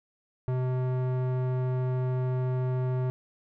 square tone with low-pass filter, 127.6 Hz, C3, 43 cents flat, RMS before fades -28 dBFS, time 0.48-3.1 s, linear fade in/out 0 ms, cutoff 970 Hz, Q 0.64, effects none

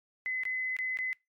sine tone with dropouts, 2029 Hz, B6, 46 cents sharp, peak -30 dBFS, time 0.26-1.13 s, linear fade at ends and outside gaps 0 ms, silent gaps 0.435-0.453 / 0.766-0.788 / 0.972-0.988 s, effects noise-tail reverb RT60 0.2 s tail -23 dB re dry + MP3 96 kbps

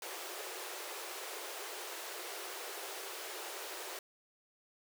pink high-pass noise, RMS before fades -44 dBFS, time 0.02-3.99 s, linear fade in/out 2 ms, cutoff 340 Hz, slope 96 dB/octave, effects none

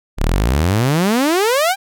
sawtooth exponential sweep, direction up, 32.25 to 810 Hz, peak -9 dBFS, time 0.17-1.76 s, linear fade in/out 50 ms, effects none

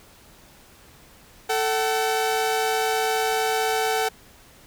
sawtooth tone pair together, 441.6 / 759 Hz, A4 / F#5, +6 / +44 cents, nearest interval major sixth, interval 938 cents, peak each -20 dBFS, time 1.49-4.09 s, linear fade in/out 10 ms, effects pink hiss -51 dBFS RMS until 4.66 s

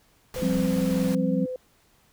pink noise, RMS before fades -37 dBFS, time 0.34-1.15 s, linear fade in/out 2 ms
sine tone, 509 Hz, C5, 48 cents flat, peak -29 dBFS, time 0.36-1.56 s, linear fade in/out 2 ms
sine chord, F suspended second, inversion none, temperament just, 174.61 / 196.44 / 261.9 Hz, F3 / G3 / C4, 0 / +4 / +2 cents, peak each -26 dBFS, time 0.42-1.46 s, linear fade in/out 5 ms
effects pink hiss -62 dBFS RMS until 2.12 s

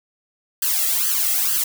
blue noise with flanger, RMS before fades -20 dBFS, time 0.62-1.64 s, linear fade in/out 5 ms, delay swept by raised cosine 0.64 to 1.55 ms, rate 2.2 Hz, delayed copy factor +0.95, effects none

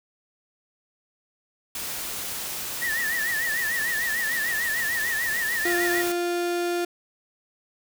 white noise, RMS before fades -32 dBFS, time 1.75-6.12 s, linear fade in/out 2 ms
sine tone with vibrato, 1836 Hz, A#6, 27 cents flat, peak -24 dBFS, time 2.81-6.03 s, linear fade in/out 20 ms, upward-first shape triangle, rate 6.7 Hz, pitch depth 130 cents each way
35% pulse tone, 349.2 Hz, F4, in tune, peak -22 dBFS, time 5.65-6.85 s, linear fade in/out 5 ms
effects none

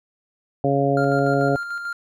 harmonic tone, 139.2 Hz, C#3, 8 cents sharp, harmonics 1 / 2 / 3 / 4 / 5, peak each -23 / -23 / -23 / -23 / -23 dBFS, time 0.64-1.56 s, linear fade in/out 2 ms
triangle tone with tremolo, 1396.9 Hz, F6, in tune, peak -23 dBFS, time 0.97-1.93 s, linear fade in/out 2 ms, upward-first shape square, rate 6.8 Hz, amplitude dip 40%
effects none

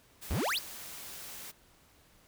white noise, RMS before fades -45 dBFS, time 0.21-1.52 s, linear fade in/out 20 ms
square exponential sweep, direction up, 48.65 to 5588 Hz, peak -30 dBFS, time 0.3-0.59 s, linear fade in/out 10 ms
effects pink hiss -63 dBFS RMS until 2.27 s

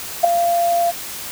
sine tone with ADSR envelope, 689 Hz, F5, 24 cents flat, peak -4 dBFS, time 0.23-0.92 s, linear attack 15 ms, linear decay 4 ms, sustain -10 dB, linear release 28 ms, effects white hiss -30 dBFS RMS until 1.31 s

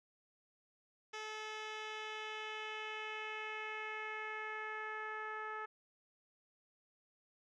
10% pulse tone with low-pass filter sweep, 432.1 Hz, A4, 31 cents flat, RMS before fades -44 dBFS, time 1.13-5.66 s, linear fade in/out 10 ms, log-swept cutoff 4600 to 1500 Hz, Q 2.2, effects none

